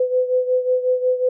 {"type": "beating tone pair", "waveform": "sine", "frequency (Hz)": [504, 509.5], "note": ["B4", "C5"], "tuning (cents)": [35, -46], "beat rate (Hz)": 5.5, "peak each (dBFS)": [-17, -22], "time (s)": [0, 1.29], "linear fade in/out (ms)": 5, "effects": []}